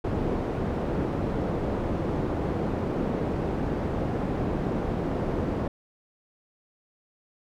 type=low-pass noise; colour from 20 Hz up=white; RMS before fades=-28 dBFS; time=0.04-5.68 s; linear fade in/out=5 ms; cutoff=420 Hz; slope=12 dB/octave; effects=none